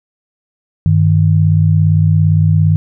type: tone pair together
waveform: sine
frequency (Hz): 98.1 / 155.62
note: G2 / D#3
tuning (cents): +2 / +1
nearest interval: minor sixth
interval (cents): 799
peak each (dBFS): -10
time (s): 0.86-2.76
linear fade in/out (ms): 0
effects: none